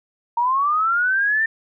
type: linear sweep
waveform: sine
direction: up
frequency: 925 to 1811 Hz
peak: -16 dBFS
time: 0.37-1.46 s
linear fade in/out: 5 ms
effects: none